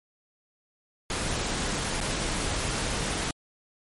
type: noise with dropouts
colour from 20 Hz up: pink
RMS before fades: -29 dBFS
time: 1.1-3.31 s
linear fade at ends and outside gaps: 2 ms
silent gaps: 2.005-2.011 s
effects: MP3 48 kbps